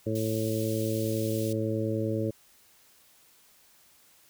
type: harmonic tone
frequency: 110 Hz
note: A2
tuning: in tune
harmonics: 1 / 2 / 3 / 4 / 5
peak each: -31 / -34 / -32 / -34 / -34 dBFS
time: 0.06-2.31 s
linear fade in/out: 10 ms
type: band-stop noise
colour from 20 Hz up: white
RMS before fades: -42 dBFS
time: 0.15-1.53 s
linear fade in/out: 5 ms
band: 170 to 2700 Hz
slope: 24 dB/octave
effects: white hiss -60 dBFS RMS until 4.29 s